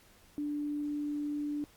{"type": "tone", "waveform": "sine", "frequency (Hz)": 293.7, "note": "D4", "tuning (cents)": 0, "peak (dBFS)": -32, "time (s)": [0.38, 1.64], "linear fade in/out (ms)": 0, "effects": ["pink hiss -61 dBFS RMS until 1.76 s", "Opus 48 kbps"]}